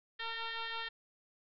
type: tone with frequency modulation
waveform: sine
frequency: 909 Hz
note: A#5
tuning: 44 cents flat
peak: -37 dBFS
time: 0.19-0.89 s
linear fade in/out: 10 ms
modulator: 456 Hz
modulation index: 6.5
effects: none